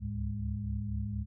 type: tone cluster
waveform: sine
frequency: 69.5 / 73.6 / 106.3 / 204.7 Hz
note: C#2 / D2 / G#2 / G#3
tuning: +5 / +4 / +41 / -25 cents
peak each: -39 / -39 / -35 / -39 dBFS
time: 0-1.26 s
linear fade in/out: 50 ms
effects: none